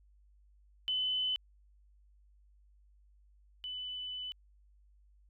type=tone pair in turn; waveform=sine; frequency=3021 / 2997 Hz; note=F#7 / F#7; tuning=+35 / +22 cents; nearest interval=unison; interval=13 cents; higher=first; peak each=-30 / -38 dBFS; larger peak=first; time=0.88-1.36 / 3.64-4.32 s; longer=second; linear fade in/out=0 ms; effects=added 50 Hz sine -61 dBFS peak until 5.29 s